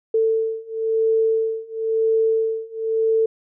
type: beating tone pair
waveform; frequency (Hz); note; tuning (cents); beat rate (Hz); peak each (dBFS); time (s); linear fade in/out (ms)
sine; 445.3 / 446.28; A4 / A4; +21 / +25; 0.98; -21 / -20; 0.14-3.26; 5
effects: none